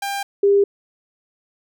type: tone pair in turn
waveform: sawtooth / sine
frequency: 797 / 400.9 Hz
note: G5 / G4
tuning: +28 / +39 cents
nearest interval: octave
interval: 1189 cents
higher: first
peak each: -19 / -11 dBFS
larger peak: second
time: 0.02-0.23 / 0.43-0.64 s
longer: neither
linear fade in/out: 5 ms
effects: none